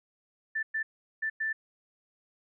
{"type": "tone bursts at uneven times", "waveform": "sine", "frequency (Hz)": 1767, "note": "A6", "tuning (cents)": 7, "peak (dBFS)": -28, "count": 4, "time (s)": [[0.55, 0.63], [0.74, 0.83], [1.22, 1.3], [1.4, 1.53]], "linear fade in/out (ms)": 10, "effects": []}